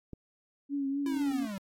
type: click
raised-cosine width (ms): 3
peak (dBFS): -29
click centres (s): 0.133
type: tone with vibrato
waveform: sine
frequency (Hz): 277.9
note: C#4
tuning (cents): +4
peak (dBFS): -29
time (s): 0.69-1.48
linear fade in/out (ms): 50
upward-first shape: triangle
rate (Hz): 4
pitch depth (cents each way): 49
type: linear sweep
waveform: square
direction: down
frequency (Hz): 338.3 to 187.7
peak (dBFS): -36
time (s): 1.06-1.58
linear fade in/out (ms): 2
effects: AAC 64 kbps